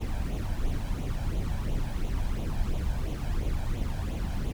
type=noise with flanger; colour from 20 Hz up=brown; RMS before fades=-29 dBFS; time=0-4.53 s; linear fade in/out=20 ms; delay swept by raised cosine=0.29 to 1.29 ms; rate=2.9 Hz; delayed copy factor=+0.6; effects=none